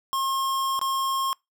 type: tone with dropouts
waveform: square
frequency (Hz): 1074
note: C6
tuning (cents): +45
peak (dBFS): -24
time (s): 0.13-1.33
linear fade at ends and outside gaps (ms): 0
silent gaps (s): 0.792-0.814
effects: noise-tail reverb RT60 0.2 s tail -26 dB re dry